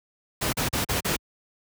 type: noise bursts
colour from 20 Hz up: pink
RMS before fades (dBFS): -25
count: 5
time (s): 0.41-1.166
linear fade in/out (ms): 10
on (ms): 120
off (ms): 39
effects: high-pass 60 Hz 12 dB/octave